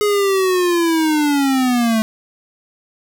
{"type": "linear sweep", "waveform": "square", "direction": "down", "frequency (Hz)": [419.8, 217.1], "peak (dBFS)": -14, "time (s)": [0.01, 2.02], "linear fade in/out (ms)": 0, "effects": []}